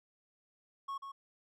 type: tone with echo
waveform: triangle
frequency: 1100 Hz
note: C#6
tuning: 14 cents flat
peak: -35 dBFS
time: 0.88-0.98 s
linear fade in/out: 10 ms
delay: 140 ms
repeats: 1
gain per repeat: -6 dB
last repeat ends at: 1.12 s
effects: none